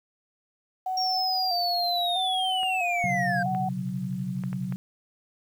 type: tone with vibrato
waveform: sine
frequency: 725 Hz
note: F#5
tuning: 35 cents flat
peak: -26 dBFS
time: 0.86-3.69 s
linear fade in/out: 5 ms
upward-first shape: square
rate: 0.77 Hz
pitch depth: 54 cents each way
type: linear sweep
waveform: triangle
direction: down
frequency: 5590 to 1551 Hz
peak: -25 dBFS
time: 0.97-3.43 s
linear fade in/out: 5 ms
type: clicks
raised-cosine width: 0.5 ms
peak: -26 dBFS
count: 5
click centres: 2.632 / 3.549 / 4.437 / 4.53 / 4.724 s
type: chord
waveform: sine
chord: B suspended second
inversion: none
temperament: equal with one note detuned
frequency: 126.65 / 138.59 / 185 Hz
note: B2 / C#3 / F#3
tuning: +44 / 0 / 0 cents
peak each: -35 / -34 / -30 dBFS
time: 3.04-4.76 s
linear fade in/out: 0 ms
effects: 9-bit